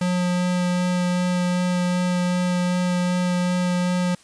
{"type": "tone with vibrato", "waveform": "square", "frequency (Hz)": 179.3, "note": "F3", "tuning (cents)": 46, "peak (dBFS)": -20, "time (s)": [0.01, 4.15], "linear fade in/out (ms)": 5, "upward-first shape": "sine", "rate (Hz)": 2.6, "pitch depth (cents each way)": 8, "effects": ["white hiss -52 dBFS RMS until 4.23 s", "resampled to 22050 Hz"]}